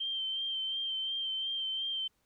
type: tone with vibrato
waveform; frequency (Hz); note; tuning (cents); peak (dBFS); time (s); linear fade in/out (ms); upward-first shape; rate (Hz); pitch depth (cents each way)
sine; 3136; G7; 0; -32; 0-2.08; 10; sine; 2.8; 25
effects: pink hiss -75 dBFS RMS until 2.25 s